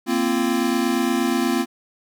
square chord, Bb suspended second, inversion none, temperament equal with one note detuned, 233.1 / 261.6 / 342.2 Hz, Bb3 / C4 / F4, 0 / 0 / -35 cents, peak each -24 / -23 / -24 dBFS, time 0.06-1.66 s, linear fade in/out 50 ms, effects none

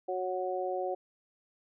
harmonic tone, 184 Hz, F#3, 9 cents flat, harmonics 2 / 3 / 4, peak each -35 / -35 / -35 dBFS, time 0.08-0.95 s, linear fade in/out 10 ms, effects none

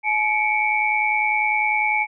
sine tone cluster, 852 / 2215 / 2325 Hz, G#5 / C#7 / D7, +44 / -2 / -18 cents, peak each -22 dBFS, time 0.03-2.07 s, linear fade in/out 50 ms, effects none

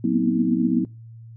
sine tone cluster, 184.3 / 235 / 243.3 / 259.5 / 319.9 Hz, F#3 / A#3 / B3 / C4 / D#4, -7 / +14 / -26 / -14 / +48 cents, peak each -24 dBFS, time 0.04-0.85 s, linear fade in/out 5 ms, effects noise-tail reverb RT60 0.3 s tail -24 dB re dry + added 114 Hz sine -39 dBFS peak until 1.36 s

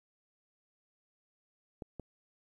clicks, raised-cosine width 2 ms, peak -28 dBFS, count 2, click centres 1.822 / 1.997 s, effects 11-bit

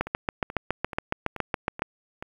two click trains, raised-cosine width 0.5 ms, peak -20 / -9 dBFS, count 6 / 14, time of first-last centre 0.07-2.225 / 0.01-1.821 s, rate 2.32 / 7.18 Hz, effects 8-bit

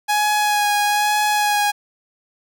sawtooth tone with vibrato, 833 Hz, G#5, 5 cents sharp, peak -12 dBFS, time 0.08-1.72 s, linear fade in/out 20 ms, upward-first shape sine, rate 1.1 Hz, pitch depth 17 cents each way, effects none

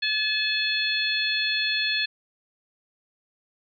harmonic tone, 860 Hz, A5, 40 cents flat, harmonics 2 / 3 / 4 / 5, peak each -28 / -28 / -28 / -28 dBFS, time 0.02-2.06 s, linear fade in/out 10 ms, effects none

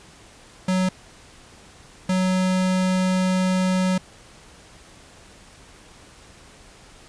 square tone bursts at uneven times, 185.6 Hz, F#3, 6 cents sharp, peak -19 dBFS, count 2, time 0.68-0.89 / 2.09-3.98 s, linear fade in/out 5 ms, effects pink hiss -48 dBFS RMS until 7.08 s + resampled to 22050 Hz

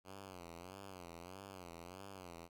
5% pulse tone with vibrato, 90.9 Hz, F#2, 30 cents flat, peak -39 dBFS, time 0.04-2.49 s, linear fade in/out 50 ms, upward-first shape sine, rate 1.6 Hz, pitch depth 140 cents each way, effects none

